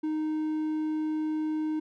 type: tone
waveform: triangle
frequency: 310 Hz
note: D#4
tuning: 6 cents flat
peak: -25 dBFS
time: 0.03-1.8 s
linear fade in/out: 10 ms
effects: none